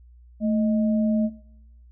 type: tone pair together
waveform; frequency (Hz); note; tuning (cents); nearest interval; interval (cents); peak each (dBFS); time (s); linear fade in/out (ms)
sine; 220 / 622.3; A3 / D#5; 0 / 0; octave + tritone; 1800; -20 / -29; 0.4-1.3; 50
effects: noise-tail reverb RT60 0.9 s tail -23 dB re dry + added 60 Hz sine -47 dBFS peak until 1.91 s